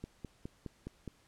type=click train; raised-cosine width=3 ms; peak=-28 dBFS; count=6; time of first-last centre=0.04-1.077 s; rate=4.82 Hz; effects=pink hiss -67 dBFS RMS until 1.27 s + low-pass 10000 Hz 12 dB/octave